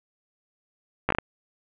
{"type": "slowing click train", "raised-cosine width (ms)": 0.5, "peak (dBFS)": -7, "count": 5, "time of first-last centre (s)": [1.09, 1.185], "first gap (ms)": 14, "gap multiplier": 1.37, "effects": ["resampled to 8000 Hz", "8-bit"]}